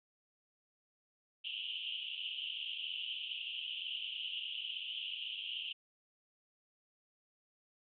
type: band-pass noise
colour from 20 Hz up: pink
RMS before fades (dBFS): -42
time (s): 1.44-5.73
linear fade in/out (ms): 10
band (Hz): 2800 to 3200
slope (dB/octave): 96
effects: none